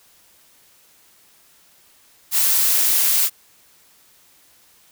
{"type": "noise", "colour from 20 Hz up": "blue", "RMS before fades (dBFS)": -17, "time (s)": [2.31, 3.3], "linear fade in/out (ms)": 50, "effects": ["white hiss -54 dBFS RMS until 4.91 s"]}